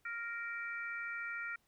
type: harmonic tone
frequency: 466.2 Hz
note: A#4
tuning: in tune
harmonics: 3 / 4 / 5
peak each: -41 / -44 / -45 dBFS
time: 0.05-1.56 s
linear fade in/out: 5 ms
effects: pink hiss -75 dBFS RMS until 1.67 s